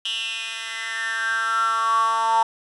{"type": "tone with high-pass filter sweep", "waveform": "10% pulse", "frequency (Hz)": 225.5, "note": "A3", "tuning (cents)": 43, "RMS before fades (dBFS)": -23, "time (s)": [0.05, 2.43], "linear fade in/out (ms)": 5, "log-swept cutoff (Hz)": [3000, 890], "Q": 9.1, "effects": ["resampled to 24000 Hz"]}